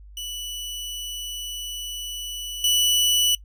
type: tone with level steps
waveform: sawtooth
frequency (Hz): 2960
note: F#7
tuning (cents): 0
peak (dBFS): -27 / -14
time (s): 0.17-3.35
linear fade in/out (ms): 2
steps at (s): 2.64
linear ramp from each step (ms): 2
effects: noise-tail reverb RT60 0.1 s tail -22 dB re dry + added 50 Hz sine -42 dBFS peak until 3.44 s